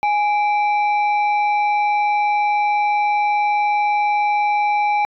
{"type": "tone pair together", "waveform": "sine", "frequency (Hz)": [830.3, 2337], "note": ["G#5", "D7"], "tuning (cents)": [-1, -9], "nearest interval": "octave + tritone", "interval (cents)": 1792, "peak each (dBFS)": [-14, -22], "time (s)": [0.03, 5.05], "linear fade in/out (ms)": 0, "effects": ["tanh soft clip ceiling -11 dBFS"]}